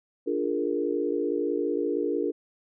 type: chord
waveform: sine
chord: Bb dominant seventh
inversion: first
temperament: equal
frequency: 293.7 / 349.2 / 415.3 / 466.2 Hz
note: D4 / F4 / Ab4 / Bb4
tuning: 0 / 0 / 0 / 0 cents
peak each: -30 dBFS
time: 0.26-2.32 s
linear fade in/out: 20 ms
effects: none